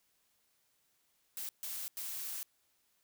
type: noise bursts at uneven times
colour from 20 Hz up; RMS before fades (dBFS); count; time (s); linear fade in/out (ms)
blue; -41; 3; 1.37-1.49 / 1.63-1.88 / 1.97-2.43; 0
effects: white hiss -75 dBFS RMS until 3.03 s